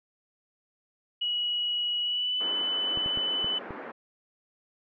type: tone with pitch glide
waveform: sine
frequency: 2917 to 3004 Hz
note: F#7 to F#7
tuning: -25 to +26 cents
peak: -26 dBFS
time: 1.21-3.59 s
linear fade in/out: 10 ms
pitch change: +51 cents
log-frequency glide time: 2-2.41 s
type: band-pass noise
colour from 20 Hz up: pink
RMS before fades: -41 dBFS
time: 2.4-3.92 s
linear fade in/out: 10 ms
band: 260 to 1900 Hz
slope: 24 dB/octave
type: clicks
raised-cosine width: 2 ms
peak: -23 dBFS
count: 5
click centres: 2.974 / 3.061 / 3.174 / 3.445 / 3.707 s
effects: none